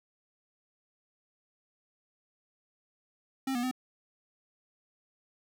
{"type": "tone with pitch steps", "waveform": "square", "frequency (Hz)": [266.5, 242.1, 255.2], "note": ["C4", "B3", "C4"], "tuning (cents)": [32, -34, -43], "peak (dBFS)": -30, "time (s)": [3.47, 3.713], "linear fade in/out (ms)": 5, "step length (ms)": 81, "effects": []}